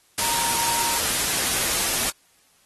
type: tone in noise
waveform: sine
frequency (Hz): 931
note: A#5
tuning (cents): -2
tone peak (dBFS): -27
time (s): 0.21-0.98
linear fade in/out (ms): 2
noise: white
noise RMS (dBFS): -23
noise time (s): 0.18-2.1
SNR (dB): -7
effects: white hiss -60 dBFS RMS until 2.65 s + AAC 32 kbps